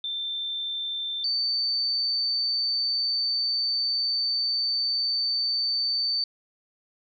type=tone pair in turn; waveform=sine; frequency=3564 / 4561 Hz; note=A7 / C#8; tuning=+22 / +49 cents; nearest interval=major third; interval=427 cents; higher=second; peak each=-28 / -23 dBFS; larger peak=second; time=0.04-1.24 / 1.24-6.24 s; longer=second; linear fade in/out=2 ms; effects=none